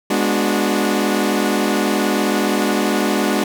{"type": "chord", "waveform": "sawtooth", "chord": "G# half-diminished seventh", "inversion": "none", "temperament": "equal with one note detuned", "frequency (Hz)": [207.7, 246.9, 293.7, 364.3], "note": ["G#3", "B3", "D4", "F#4"], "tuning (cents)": [0, 0, 0, -27], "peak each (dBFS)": [-16, -19, -17, -18], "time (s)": [0.1, 3.44], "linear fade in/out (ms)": 5, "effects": []}